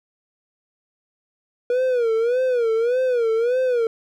triangle tone with vibrato, 480 Hz, B4, 49 cents flat, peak -15 dBFS, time 1.7-3.87 s, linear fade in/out 2 ms, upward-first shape sine, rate 1.7 Hz, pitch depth 130 cents each way, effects none

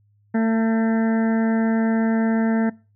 harmonic tone, 224.3 Hz, A3, 34 cents sharp, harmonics 1 / 2 / 3 / 4 / 6 / 7 / 8 / 9, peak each -17 / -28 / -30 / -33 / -39 / -36 / -36 / -42 dBFS, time 0.34-2.7 s, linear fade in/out 10 ms, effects noise-tail reverb RT60 0.3 s tail -22 dB re dry + added 103 Hz sine -57 dBFS peak until 2.95 s

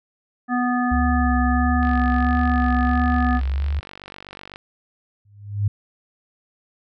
harmonic tone, 246.8 Hz, B3, 1 cent flat, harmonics 1 / 3 / 5 / 7, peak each -20 / -25 / -27 / -28 dBFS, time 0.48-3.41 s, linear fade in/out 50 ms
sine tone with vibrato, 69.3 Hz, C#2, in tune, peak -19 dBFS, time 0.91-3.8 s, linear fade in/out 10 ms, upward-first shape sine, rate 1.5 Hz, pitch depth 80 cents each way
click train, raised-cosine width 0.3 ms, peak -21 dBFS, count 132, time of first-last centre 1.83-4.559 s, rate 48 Hz
sine tone with exponential growth, 102.2 Hz, G#2, 27 cents flat, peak -14 dBFS, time 5.25-5.68 s, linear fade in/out 5 ms, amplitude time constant 92 ms
effects none

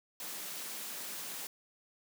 white high-pass noise, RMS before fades -42 dBFS, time 0.2-1.47 s, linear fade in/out 2 ms, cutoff 150 Hz, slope 96 dB/octave, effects none

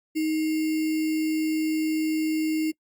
sine tone with sample-and-hold, 313.6 Hz, D#4, 14 cents sharp, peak -22 dBFS, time 0.15-2.72 s, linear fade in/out 20 ms, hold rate 2450 Hz, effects noise-tail reverb RT60 0.1 s tail -25 dB re dry + Opus 48 kbps

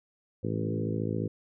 harmonic tone with a mistuned harmonic, 54.4 Hz, A1, 19 cents flat, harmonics 2 / 3 / 4 / 5 / 6 / 7 / 8 / 9, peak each -33 / -35 / -36 / -37 / -38 / -38 / -39 / -40 dBFS, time 0.43-1.28 s, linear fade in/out 10 ms, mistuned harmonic 3, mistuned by +16 cents, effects none

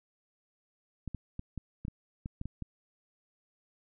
clicks, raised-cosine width 5 ms, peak -25 dBFS, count 10, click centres 1.077 / 1.147 / 1.394 / 1.577 / 1.851 / 1.882 / 2.259 / 2.414 / 2.456 / 2.623 s, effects none

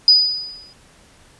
sine tone with exponential decay, 4958 Hz, D#8, 7 cents flat, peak -5 dBFS, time 0.08-0.73 s, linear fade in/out 1 ms, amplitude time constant 140 ms, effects pink hiss -50 dBFS RMS until 1.39 s + resampled to 24000 Hz

